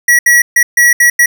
square tone bursts at uneven times, 1926 Hz, B6, 44 cents flat, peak -5 dBFS, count 6, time 0.08-0.19 / 0.26-0.42 / 0.56-0.63 / 0.77-0.93 / 1-1.1 / 1.19-1.26 s, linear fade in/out 5 ms, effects none

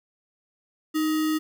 sine tone with sample-and-hold, 311.1 Hz, D#4, in tune, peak -21 dBFS, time 0.94-1.39 s, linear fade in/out 20 ms, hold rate 1575 Hz, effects none

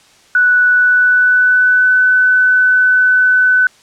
sine tone with pitch glide, 1480 to 1504.1 Hz, F#6 to F#6, 0 to +28 cents, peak -7 dBFS, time 0.35-3.67 s, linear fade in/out 2 ms, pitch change +28 cents, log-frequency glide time 0.7-1.95 s, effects white hiss -47 dBFS RMS until 3.82 s + low-pass 7000 Hz 12 dB/octave

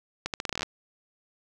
accelerating click train, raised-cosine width 0.2 ms, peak -12 dBFS, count 12, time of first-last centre 0.26-0.63 s, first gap 78 ms, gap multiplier 0.81, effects none

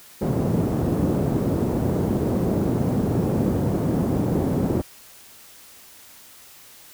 pink band-pass noise, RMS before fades -22 dBFS, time 0.21-4.82 s, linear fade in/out 10 ms, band 120 to 390 Hz, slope 12 dB/octave, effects white hiss -47 dBFS RMS until 6.93 s

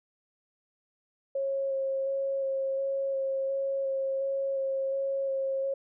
sine tone with vibrato, 542 Hz, C#5, 39 cents flat, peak -27 dBFS, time 1.35-5.74 s, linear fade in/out 5 ms, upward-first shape square, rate 1.4 Hz, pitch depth 11 cents each way, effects none

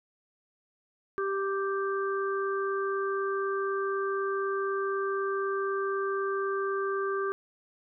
harmonic tone, 392 Hz, G4, in tune, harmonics 1 / 3 / 4, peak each -29 / -33 / -37 dBFS, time 1.18-7.32 s, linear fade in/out 0 ms, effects none

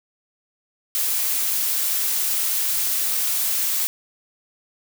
blue noise with amplitude modulation, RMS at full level -21 dBFS, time 0.95-3.87 s, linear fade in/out 0 ms, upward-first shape sine, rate 223 Hz, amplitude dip 25%, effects none

